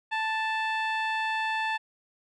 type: tone with low-pass filter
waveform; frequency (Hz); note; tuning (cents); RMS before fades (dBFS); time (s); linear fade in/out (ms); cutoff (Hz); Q
15% pulse; 880; A5; 0; -29; 0.11-1.78; 20; 2900; 0.64
effects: none